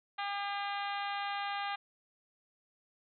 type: harmonic tone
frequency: 402.7 Hz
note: G4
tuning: 47 cents sharp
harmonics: 2 / 3 / 4 / 5 / 6 / 7 / 8 / 9 / 10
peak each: -37 / -41 / -43 / -45 / -47 / -48 / -49 / -50 / -51 dBFS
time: 0.18-1.76 s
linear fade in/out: 10 ms
effects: none